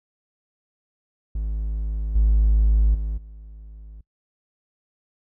triangle tone with level steps, 53 Hz, G#1, 36 cents sharp, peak -21 / -11 / -21 / -36 dBFS, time 1.35-4.01 s, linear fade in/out 5 ms, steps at 2.15 / 2.94 / 3.17 s, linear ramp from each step 10 ms, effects noise-tail reverb RT60 0.1 s tail -23 dB re dry + tanh soft clip ceiling -9 dBFS

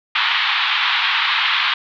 white band-pass noise, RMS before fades -18 dBFS, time 0.15-1.74 s, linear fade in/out 5 ms, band 890 to 3800 Hz, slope 48 dB/octave, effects none

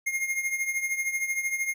square tone with tremolo, 2133 Hz, C7, 33 cents sharp, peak -24 dBFS, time 0.06-1.74 s, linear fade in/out 10 ms, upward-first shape triangle, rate 13 Hz, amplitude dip 75%, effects none

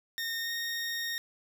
20% pulse tone with pitch glide, 1837 to 1854.1 Hz, A#6 to A#6, -26 to -10 cents, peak -27 dBFS, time 0.18-1.18 s, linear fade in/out 0 ms, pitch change +16 cents, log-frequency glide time 0.41-0.51 s, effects none

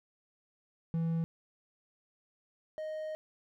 triangle tone pair in turn, 164.81 / 622.2 Hz, E3 / D#5, 0 / 0 cents, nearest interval octave + major seventh, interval 2300 cents, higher second, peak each -27 / -34 dBFS, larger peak first, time 0.94-1.24 / 2.78-3.15 s, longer second, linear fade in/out 0 ms, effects none

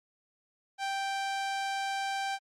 sawtooth tone, 784 Hz, G5, in tune, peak -27 dBFS, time 0.78-2.39 s, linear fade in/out 50 ms, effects low-pass 7000 Hz 12 dB/octave + Opus 48 kbps

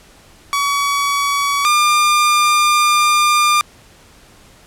sawtooth tone pair in turn, 1132 / 1200.6 Hz, C#6 / D6, +36 / +38 cents, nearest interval minor second, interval 102 cents, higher second, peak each -11 / -7 dBFS, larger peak second, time 0.53-1.65 / 1.65-3.61 s, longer second, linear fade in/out 0 ms, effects pink hiss -46 dBFS RMS until 4.66 s + low-pass 11000 Hz 12 dB/octave

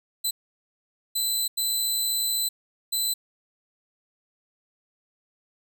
15% pulse tone bursts at uneven times, 4022 Hz, B7, 31 cents sharp, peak -17 dBFS, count 4, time 0.24-0.31 / 1.15-1.48 / 1.57-2.49 / 2.92-3.14 s, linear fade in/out 10 ms, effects none

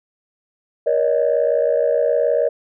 sine tone cluster, 475.4 / 562 / 621 Hz, A#4 / C#5 / D#5, +34 / +24 / -3 cents, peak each -18 dBFS, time 0.86-2.49 s, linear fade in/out 10 ms, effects tanh soft clip ceiling -8 dBFS

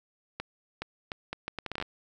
accelerating click train, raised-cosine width 0.3 ms, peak -18 dBFS, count 13, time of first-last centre 0.4-1.825 s, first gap 420 ms, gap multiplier 0.71, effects none

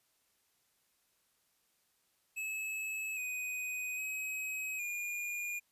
square tone with pitch steps, 2591 / 2499 / 2540 / 2427 Hz, E7 / D#7 / D#7 / D#7, -30 / +7 / +35 / -44 cents, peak -37 dBFS, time 2.36-5.6 s, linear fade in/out 20 ms, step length 810 ms, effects white hiss -75 dBFS RMS until 5.71 s + resampled to 32000 Hz

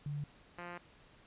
sine / 5% pulse tone pair in turn, 145.5 / 174.84 Hz, D3 / F3, -16 / +2 cents, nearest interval minor third, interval 318 cents, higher second, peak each -36 / -32 dBFS, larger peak second, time 0.06-0.24 / 0.58-0.78 s, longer second, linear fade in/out 2 ms, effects pink hiss -62 dBFS RMS until 1.26 s + resampled to 8000 Hz

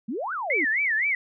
sine exponential two-way sweep, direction up then down, 199.1 to 1568 to 259.4 Hz, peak -27 dBFS, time 0.08-0.65 s, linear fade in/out 10 ms, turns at 0.33 s
sine tone with vibrato, 2000 Hz, B6, 21 cents sharp, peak -21 dBFS, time 0.5-1.15 s, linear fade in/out 2 ms, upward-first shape sine, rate 3.9 Hz, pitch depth 260 cents each way
effects none

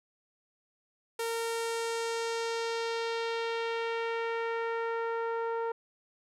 sawtooth tone with low-pass filter sweep, 459.4 Hz, A#4, 25 cents flat, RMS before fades -33 dBFS, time 1.19-5.72 s, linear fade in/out 5 ms, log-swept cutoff 12000 to 1100 Hz, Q 1.3, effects none

